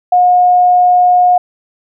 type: tone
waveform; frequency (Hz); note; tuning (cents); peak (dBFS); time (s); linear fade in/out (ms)
sine; 720; F#5; -47; -5; 0.12-1.38; 5
effects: none